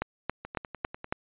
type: two click trains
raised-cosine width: 0.5 ms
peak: -23 / -13 dBFS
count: 7 / 5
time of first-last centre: 0.45-1.044 / 0.02-1.125 s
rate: 10.1 / 3.62 Hz
effects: resampled to 8000 Hz